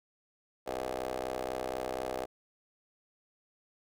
15% pulse ring-modulated tone, 64.1 Hz, C2, 35 cents flat, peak -25 dBFS, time 0.66-2.26 s, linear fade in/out 20 ms, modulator 565 Hz, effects none

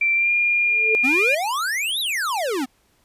sine tone with pitch glide, 2349 to 2412 Hz, D7 to D7, 0 to +46 cents, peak -16 dBFS, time 0.01-1.35 s, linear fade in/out 5 ms, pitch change +46 cents, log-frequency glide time 0.14-0.32 s
sine tone with exponential growth, 440 Hz, A4, in tune, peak -17 dBFS, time 0.63-0.95 s, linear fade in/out 0 ms, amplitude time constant 69 ms
square exponential two-way sweep, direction up then down, 239.8 to 4000 to 239.8 Hz, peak -22 dBFS, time 1.03-2.66 s, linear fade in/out 20 ms, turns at 2 s
effects pink hiss -62 dBFS RMS until 3.04 s + resampled to 32000 Hz

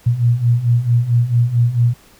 sine beating tone pair, 116.7 / 121.2 Hz, A#2 / B2, +2 / -32 cents, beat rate 4.5 Hz, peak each -17 / -13 dBFS, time 0.06-1.94 s, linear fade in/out 10 ms, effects pink hiss -48 dBFS RMS until 2.19 s

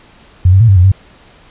sine tone with pitch steps, 90.7 / 95.6 / 114.9 / 97.7 / 89.3 / 96.1 Hz, F#2 / G2 / A#2 / G2 / F2 / G2, -34 / -43 / -25 / -5 / +39 / -34 cents, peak -3 dBFS, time 0.45-0.918 s, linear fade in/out 5 ms, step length 78 ms, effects pink hiss -43 dBFS RMS until 1.5 s + resampled to 8000 Hz

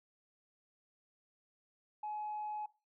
sine tone, 846 Hz, G#5, 32 cents sharp, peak -37 dBFS, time 2.03-2.66 s, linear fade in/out 5 ms, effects noise-tail reverb RT60 0.3 s tail -20 dB re dry + tanh soft clip ceiling -34 dBFS

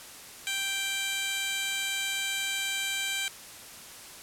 15% pulse tone with high-pass filter, 784 Hz, G5, in tune, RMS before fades -31 dBFS, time 0.47-3.28 s, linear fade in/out 0 ms, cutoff 2500 Hz, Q 0.77, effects white hiss -46 dBFS RMS until 4.22 s + low-pass 12000 Hz 12 dB/octave

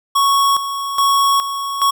square tone with tremolo, 1108.7 Hz, C#6, in tune, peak -12 dBFS, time 0.15-1.91 s, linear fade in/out 10 ms, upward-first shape square, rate 1.2 Hz, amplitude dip 65%, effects none

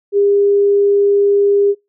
sine tone, 403.4 Hz, G4, 50 cents sharp, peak -9 dBFS, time 0.12-1.75 s, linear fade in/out 50 ms, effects noise-tail reverb RT60 0.2 s tail -24 dB re dry

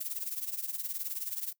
violet noise with tremolo, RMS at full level -33 dBFS, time 0-1.53 s, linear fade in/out 10 ms, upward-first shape triangle, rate 19 Hz, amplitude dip 85%, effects noise-tail reverb RT60 0.1 s tail -21 dB re dry

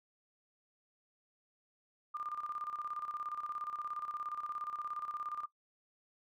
sine tone with tremolo, 1200 Hz, D6, 37 cents sharp, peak -36 dBFS, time 2.14-5.46 s, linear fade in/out 10 ms, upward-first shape square, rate 17 Hz, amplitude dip 65%, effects noise-tail reverb RT60 0.1 s tail -18 dB re dry

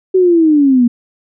sine linear sweep, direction down, 380 to 233.1 Hz, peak -6 dBFS, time 0.14-0.88 s, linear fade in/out 10 ms, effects none

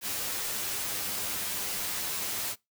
white noise with comb filter, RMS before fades -33 dBFS, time 0.01-2.56 s, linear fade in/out 50 ms, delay 9.9 ms, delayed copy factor +0.5, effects noise-tail reverb RT60 0.2 s tail -23 dB re dry

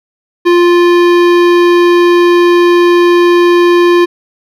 sine tone with hard clipping, 349.2 Hz, F4, in tune, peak -6 dBFS, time 0.45-4.06 s, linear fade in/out 20 ms, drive 17 dB, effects none

